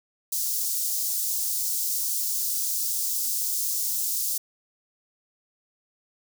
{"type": "high-pass noise", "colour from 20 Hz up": "white", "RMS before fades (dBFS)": -27, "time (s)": [0.32, 4.38], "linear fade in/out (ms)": 5, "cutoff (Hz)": 5100, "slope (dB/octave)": 24, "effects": []}